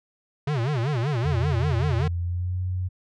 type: tone with vibrato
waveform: square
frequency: 131.6 Hz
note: C3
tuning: 10 cents sharp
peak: -23 dBFS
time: 0.47-2.08 s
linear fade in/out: 5 ms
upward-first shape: sine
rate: 5.2 Hz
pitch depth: 260 cents each way
type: tone with pitch glide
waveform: sine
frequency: 86.4 to 91.54 Hz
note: F2 to F#2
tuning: -18 to -18 cents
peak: -24 dBFS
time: 1.24-2.89 s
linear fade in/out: 20 ms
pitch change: +100 cents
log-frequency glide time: 2.19-2.6 s
effects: low-pass 4000 Hz 12 dB/octave